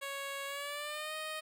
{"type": "tone with pitch glide", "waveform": "10% pulse", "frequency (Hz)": [554.4, 622.3], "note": ["C#5", "D#5"], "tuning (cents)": [0, 0], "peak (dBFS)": -30, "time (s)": [0.01, 1.41], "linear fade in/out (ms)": 20, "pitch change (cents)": 200, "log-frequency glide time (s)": [0.46, 1.14], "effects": []}